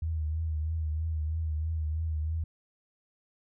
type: tone with vibrato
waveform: sine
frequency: 78.9 Hz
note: D#2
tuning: 25 cents sharp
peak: -28 dBFS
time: 0.02-2.44 s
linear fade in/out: 5 ms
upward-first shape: triangle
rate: 3.1 Hz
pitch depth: 63 cents each way
effects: none